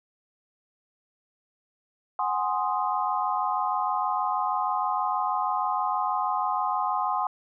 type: chord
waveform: sine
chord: Ab dominant seventh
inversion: third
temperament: equal with one note detuned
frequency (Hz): 740 / 826.3 / 1046.5 / 1244.5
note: Gb5 / Ab5 / C6 / Eb6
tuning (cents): 0 / -9 / 0 / 0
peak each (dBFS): -30 / -29 / -28 / -31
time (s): 2.19-7.27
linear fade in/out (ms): 2
effects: none